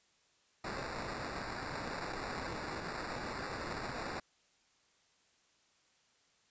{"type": "noise with sample-and-hold", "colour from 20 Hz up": "violet", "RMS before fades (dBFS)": -41, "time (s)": [0.64, 4.2], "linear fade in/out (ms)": 5, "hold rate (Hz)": 3150, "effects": ["white hiss -71 dBFS RMS until 6.5 s", "resampled to 16000 Hz"]}